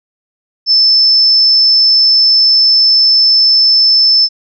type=tone; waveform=sine; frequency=5274 Hz; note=E8; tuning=in tune; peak=-5 dBFS; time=0.66-4.29 s; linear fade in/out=50 ms; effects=none